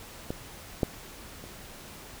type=clicks; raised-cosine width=2 ms; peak=-18 / -10 / -29 dBFS; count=3; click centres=0.305 / 0.832 / 1.44 s; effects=pink hiss -46 dBFS RMS until 2.2 s